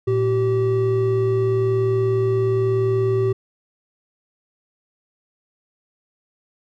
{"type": "tone pair together", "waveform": "triangle", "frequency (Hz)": [114.61, 384.8], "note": ["A#2", "G4"], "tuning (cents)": [-29, -32], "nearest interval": "octave + major sixth", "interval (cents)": 2097, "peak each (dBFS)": [-19, -16], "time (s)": [0.07, 3.33], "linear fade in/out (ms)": 10, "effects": []}